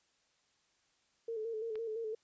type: tone with vibrato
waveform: sine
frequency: 446.1 Hz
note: A4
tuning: 24 cents sharp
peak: -36 dBFS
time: 1.28-2.15 s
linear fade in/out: 5 ms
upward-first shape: square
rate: 5.9 Hz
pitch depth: 48 cents each way
type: click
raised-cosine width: 0.3 ms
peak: -35 dBFS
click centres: 1.756 s
effects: white hiss -74 dBFS RMS until 2.23 s + resampled to 16000 Hz